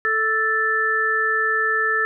harmonic tone, 440 Hz, A4, in tune, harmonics 1 / 3 / 4, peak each -27 / -23 / -19 dBFS, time 0.05-2.05 s, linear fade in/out 0 ms, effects none

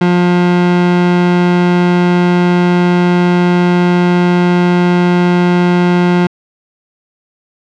30% pulse tone, 177.1 Hz, F3, 24 cents sharp, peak -5 dBFS, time 0.01-6.27 s, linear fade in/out 5 ms, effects low-pass 3000 Hz 12 dB/octave

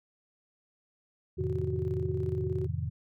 sine chord, F dominant seventh, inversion none, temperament just, 87.31 / 109.13 / 130.96 / 157.15 Hz, F2 / A2 / C3 / Eb3, 0 / -14 / +2 / +18 cents, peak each -34 / -36 / -36 / -37 dBFS, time 1.37-2.9 s, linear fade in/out 20 ms
sine tone with tremolo, 372.6 Hz, F#4, 12 cents sharp, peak -31 dBFS, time 1.38-2.67 s, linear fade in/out 10 ms, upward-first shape square, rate 17 Hz, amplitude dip 40%
effects none

